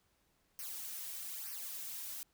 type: noise with flanger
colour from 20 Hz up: blue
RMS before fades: -44 dBFS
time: 0.59-2.23 s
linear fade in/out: 0 ms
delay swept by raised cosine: 0.26 to 3.56 ms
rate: 1.1 Hz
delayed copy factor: -0.75
effects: pink hiss -75 dBFS RMS until 2.33 s